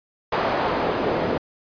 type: noise with band-pass filter sweep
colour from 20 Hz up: pink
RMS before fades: -23 dBFS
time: 0.32-1.38 s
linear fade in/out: 5 ms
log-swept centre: 790 to 440 Hz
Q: 1
effects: resampled to 11025 Hz